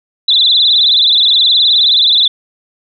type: tone with vibrato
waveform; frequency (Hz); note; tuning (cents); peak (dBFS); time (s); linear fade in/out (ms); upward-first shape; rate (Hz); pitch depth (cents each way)
sine; 3729; A#7; 0; -6; 0.28-2.28; 5; sine; 19; 150
effects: none